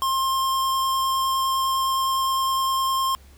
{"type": "tone with vibrato", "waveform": "square", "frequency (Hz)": 1062, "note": "C6", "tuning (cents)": 25, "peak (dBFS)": -21, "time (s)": [0.02, 3.15], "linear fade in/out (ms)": 0, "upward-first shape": "sine", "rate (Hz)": 9.8, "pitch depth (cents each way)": 8, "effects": ["added 68 Hz sine -48 dBFS peak until 3.37 s", "pink hiss -55 dBFS RMS until 3.37 s"]}